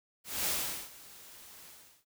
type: noise with ADSR envelope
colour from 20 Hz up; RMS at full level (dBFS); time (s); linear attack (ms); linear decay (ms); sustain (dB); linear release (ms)
white; -31; 0.24-2.05; 220; 430; -21; 370
effects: none